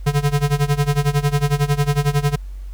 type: tone with tremolo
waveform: square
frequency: 144.3 Hz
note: D3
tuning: 30 cents flat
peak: -13 dBFS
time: 0.06-2.36 s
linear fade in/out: 10 ms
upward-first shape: sine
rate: 11 Hz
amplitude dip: 90%
effects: added 47 Hz sine -28 dBFS peak until 2.73 s + pink hiss -55 dBFS RMS until 2.73 s